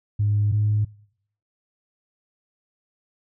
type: tone pair in turn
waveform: sine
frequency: 103.83 / 105.52 Hz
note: G#2 / G#2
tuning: 0 / +28 cents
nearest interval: unison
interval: 28 cents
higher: second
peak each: -17 dBFS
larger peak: neither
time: 0.19-0.52 / 0.52-0.85 s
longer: neither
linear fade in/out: 10 ms
effects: noise-tail reverb RT60 0.7 s tail -24 dB re dry + tanh soft clip ceiling -13 dBFS